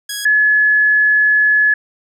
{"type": "tone pair in turn", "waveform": ["10% pulse", "sine"], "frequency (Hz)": [1661, 1705.7], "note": ["G#6", "G#6"], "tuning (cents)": [0, 46], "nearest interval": "unison", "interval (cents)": 46, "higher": "second", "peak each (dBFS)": [-13, -9], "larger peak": "second", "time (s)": [[0.09, 0.25], [0.25, 1.74]], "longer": "second", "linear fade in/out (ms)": 5, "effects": []}